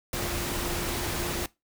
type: tone in noise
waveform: sine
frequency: 349.2 Hz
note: F4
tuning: in tune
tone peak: -37 dBFS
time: 0.13-1.46 s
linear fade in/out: 2 ms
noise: pink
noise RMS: -31 dBFS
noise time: 0.13-1.46 s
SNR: -9 dB
effects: noise-tail reverb RT60 0.2 s tail -20 dB re dry